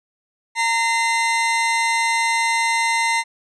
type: tone pair together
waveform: 40% pulse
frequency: 920 / 2065 Hz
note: A#5 / C7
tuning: -23 / -23 cents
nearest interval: octave + major second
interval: 1400 cents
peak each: -19 / -19 dBFS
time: 0.55-3.24 s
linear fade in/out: 50 ms
effects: resampled to 24000 Hz